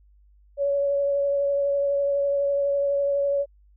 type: tone with vibrato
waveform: sine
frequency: 563 Hz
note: C#5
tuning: 27 cents sharp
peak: -20 dBFS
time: 0.57-3.46 s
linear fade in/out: 50 ms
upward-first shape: triangle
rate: 12 Hz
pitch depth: 16 cents each way
effects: added 50 Hz sine -53 dBFS peak until 3.76 s